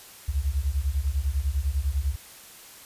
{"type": "beating tone pair", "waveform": "sine", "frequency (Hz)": [64.6, 74.6], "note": ["C2", "D2"], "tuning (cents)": [-21, 28], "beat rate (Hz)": 10, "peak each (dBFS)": -26, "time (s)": [0.28, 2.16], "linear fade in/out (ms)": 10, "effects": ["white hiss -47 dBFS RMS until 2.85 s", "resampled to 32000 Hz"]}